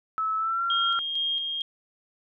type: tone with pitch glide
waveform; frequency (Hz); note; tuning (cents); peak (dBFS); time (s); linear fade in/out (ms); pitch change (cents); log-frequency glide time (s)
sine; 1301 to 1372; E6 to F6; -23 to -31; -24; 0.18-0.99; 0; +92; 0.37-0.63
type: tone with tremolo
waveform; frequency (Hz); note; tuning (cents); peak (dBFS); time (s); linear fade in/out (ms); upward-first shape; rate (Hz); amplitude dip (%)
sine; 3231; G#7; -48; -24; 0.7-1.62; 2; square; 2.2; 35
effects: none